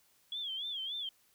sine tone with vibrato, 3322 Hz, G#7, in tune, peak -36 dBFS, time 0.32-1.09 s, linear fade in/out 2 ms, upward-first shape sine, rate 3.5 Hz, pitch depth 130 cents each way, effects white hiss -69 dBFS RMS until 1.34 s

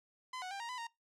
sawtooth tone with pitch steps, 1019 / 738 / 793 / 935 / 1002 / 929 Hz, C6 / F#5 / G5 / A#5 / B5 / A#5, -46 / -5 / +20 / +5 / +25 / -6 cents, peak -37 dBFS, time 0.33-0.87 s, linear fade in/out 5 ms, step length 90 ms, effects noise-tail reverb RT60 0.2 s tail -23 dB re dry + low-pass 7000 Hz 12 dB/octave

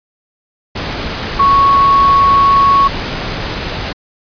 sine tone in noise, 1108.7 Hz, C#6, in tune, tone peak -6 dBFS, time 1.39-2.88 s, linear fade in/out 10 ms, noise pink, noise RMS -20 dBFS, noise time 0.75-3.93 s, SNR +11 dB, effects resampled to 11025 Hz

